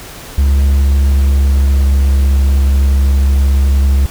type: tone with pitch glide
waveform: triangle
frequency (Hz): 69.3 to 68.27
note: C#2 to C#2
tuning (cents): 0 to -26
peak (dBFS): -5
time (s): 0.38-4.06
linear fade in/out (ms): 0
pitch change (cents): -26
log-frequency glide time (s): 0.48-1.88
effects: pink hiss -31 dBFS RMS until 4.1 s